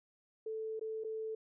sine tone with dropouts, 440 Hz, A4, in tune, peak -37 dBFS, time 0.46-1.35 s, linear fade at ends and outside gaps 5 ms, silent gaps 0.795-0.811 / 1.038-1.045 s, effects none

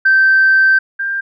sine tone pair in turn, 1555 / 1589.5 Hz, G6 / G6, -14 / +24 cents, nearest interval unison, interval 38 cents, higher second, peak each -6 / -16 dBFS, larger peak first, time 0.05-0.79 / 0.99-1.21 s, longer first, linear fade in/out 10 ms, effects tanh soft clip ceiling -3 dBFS

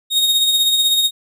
40% pulse tone with tremolo, 3729 Hz, A#7, in tune, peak -10 dBFS, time 0.1-1.11 s, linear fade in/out 50 ms, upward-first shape sine, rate 16 Hz, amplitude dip 40%, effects none

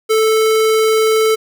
square tone, 439.3 Hz, A4, 3 cents flat, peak -11 dBFS, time 0.09-1.36 s, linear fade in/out 20 ms, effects none

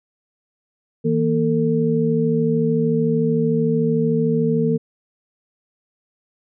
sine tone cluster, 160.7 / 234.1 / 449 Hz, E3 / A#3 / A4, -44 / +8 / +35 cents, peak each -20 dBFS, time 1.04-4.78 s, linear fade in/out 20 ms, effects none

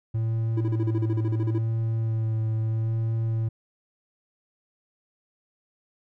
triangle tone with vibrato, 111.8 Hz, A2, 28 cents sharp, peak -21 dBFS, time 0.14-3.49 s, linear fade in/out 10 ms, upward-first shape sine, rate 0.75 Hz, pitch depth 19 cents each way
triangle tone bursts, 329.9 Hz, E4, 1 cent sharp, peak -24 dBFS, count 14, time 0.57-1.583 s, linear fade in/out 5 ms, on 38 ms, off 37 ms
effects none

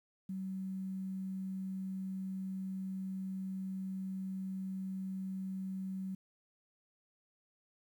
sine tone with quantisation, 190 Hz, F#3, 46 cents sharp, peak -37 dBFS, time 0.29-6.15 s, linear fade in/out 5 ms, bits 11, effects none

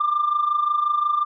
sine tone with amplitude modulation, 1192 Hz, D6, 25 cents sharp, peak -14 dBFS, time 0-1.25 s, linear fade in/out 10 ms, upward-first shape sine, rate 25.6 Hz, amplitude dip 70%, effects tanh soft clip ceiling -13 dBFS

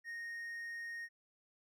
triangle tone, 1858 Hz, A#6, 6 cents flat, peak -40 dBFS, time 0.04-1.09 s, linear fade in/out 50 ms, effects none

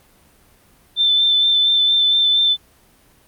sine tone with vibrato, 3543 Hz, A7, 11 cents sharp, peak -12 dBFS, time 0.96-2.57 s, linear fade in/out 50 ms, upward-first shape sine, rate 4.3 Hz, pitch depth 17 cents each way, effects pink hiss -53 dBFS RMS until 3.27 s + Opus 32 kbps

